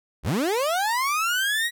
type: linear sweep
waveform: 30% pulse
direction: up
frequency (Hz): 44.02 to 1934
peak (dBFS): -19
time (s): 0.23-1.71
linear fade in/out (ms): 50
effects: none